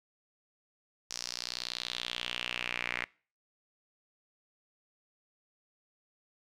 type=tone with band-pass filter sweep; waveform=sawtooth; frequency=60.6 Hz; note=B1; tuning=32 cents flat; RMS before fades=-38 dBFS; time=1.1-3.05 s; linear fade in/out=10 ms; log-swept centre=5700 to 2100 Hz; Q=3.8; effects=noise-tail reverb RT60 0.4 s tail -24 dB re dry